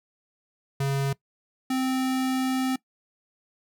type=tone pair in turn; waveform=square; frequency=137.9 / 260.3 Hz; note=C#3 / C4; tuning=-9 / -9 cents; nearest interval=major seventh; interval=1100 cents; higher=second; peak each=-24 dBFS; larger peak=neither; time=0.8-1.13 / 1.7-2.76 s; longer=second; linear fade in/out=5 ms; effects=noise-tail reverb RT60 0.1 s tail -21 dB re dry